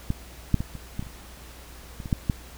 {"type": "clicks", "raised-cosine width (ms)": 5, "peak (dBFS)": [-12, -6, -16, -25, -16, -24, -30, -24, -22, -9, -9], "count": 11, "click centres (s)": [0.104, 0.543, 0.605, 0.753, 0.994, 1.026, 1.068, 2.002, 2.058, 2.128, 2.298], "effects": ["added 60 Hz sine -45 dBFS peak until 2.57 s", "pink hiss -47 dBFS RMS until 2.57 s"]}